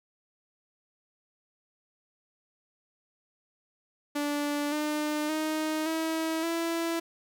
sawtooth tone with pitch steps, 291.3 / 301.2 / 311.5 / 322.1 / 333.1 Hz, D4 / D4 / D#4 / E4 / E4, -14 / +44 / +2 / -40 / +18 cents, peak -24 dBFS, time 4.15-7 s, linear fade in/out 10 ms, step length 570 ms, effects none

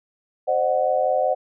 sine chord, C diminished, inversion none, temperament equal with one note detuned, 523.3 / 608.4 / 740 Hz, C5 / Eb5 / Gb5, 0 / -39 / 0 cents, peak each -22 dBFS, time 0.47-1.35 s, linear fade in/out 20 ms, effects none

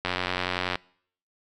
click train, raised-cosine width 0.3 ms, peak -10 dBFS, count 65, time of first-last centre 0.05-0.756 s, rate 90.7 Hz, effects noise-tail reverb RT60 0.6 s tail -24 dB re dry

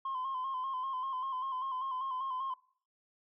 sine tone with vibrato, 1046.5 Hz, C6, in tune, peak -32 dBFS, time 0.05-2.54 s, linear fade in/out 5 ms, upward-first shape square, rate 5.1 Hz, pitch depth 44 cents each way, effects noise-tail reverb RT60 0.5 s tail -23 dB re dry + tanh soft clip ceiling -31 dBFS

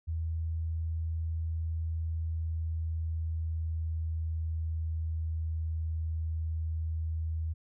sine tone with pitch glide, 81.2 to 80.27 Hz, E2 to E2, -26 to -45 cents, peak -30 dBFS, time 0.07-7.54 s, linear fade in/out 20 ms, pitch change -19 cents, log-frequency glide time 1.85-5.33 s, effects none

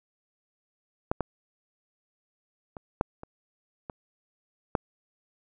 clicks, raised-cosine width 1 ms, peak -11 / -13 / -25 / -9 / -26 / -22 / -9 dBFS, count 7, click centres 1.115 / 1.207 / 2.768 / 3.011 / 3.234 / 3.898 / 4.752 s, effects none

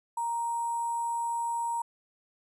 sine tone with sample-and-hold, 934 Hz, A#5, 3 cents sharp, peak -28 dBFS, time 0.17-1.82 s, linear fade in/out 5 ms, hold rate 8820 Hz, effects resampled to 22050 Hz

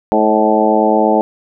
harmonic tone with a mistuned harmonic, 108.5 Hz, A2, 24 cents flat, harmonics 2 / 3 / 4 / 5 / 6 / 7 / 8, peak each -17 / -17 / -17 / -17 / -17 / -17 / -17 dBFS, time 0.12-1.21 s, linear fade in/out 0 ms, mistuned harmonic 6, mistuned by -34 cents, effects none

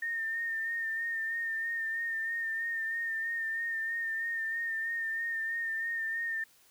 sine tone with vibrato, 1821 Hz, A#6, 41 cents flat, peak -31 dBFS, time 0.02-6.44 s, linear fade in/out 5 ms, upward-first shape sine, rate 3.1 Hz, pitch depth 29 cents each way, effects white hiss -63 dBFS RMS until 6.7 s

